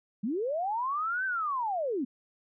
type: linear two-way sweep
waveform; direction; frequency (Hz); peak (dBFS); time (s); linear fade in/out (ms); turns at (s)
sine; up then down; 187.4 to 1569 to 231.8; -28; 0.23-2.05; 10; 1.25
effects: none